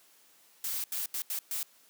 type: noise bursts at uneven times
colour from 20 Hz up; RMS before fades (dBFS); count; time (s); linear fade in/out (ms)
blue; -34; 5; 0.64-0.84 / 0.92-1.06 / 1.14-1.22 / 1.3-1.39 / 1.51-1.63; 2
effects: white hiss -62 dBFS RMS until 1.89 s + high-pass 200 Hz 12 dB/octave